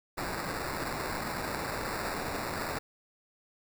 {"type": "noise with sample-and-hold", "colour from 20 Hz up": "blue", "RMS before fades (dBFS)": -35, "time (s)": [0.17, 2.79], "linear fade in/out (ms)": 10, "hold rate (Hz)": 3150, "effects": []}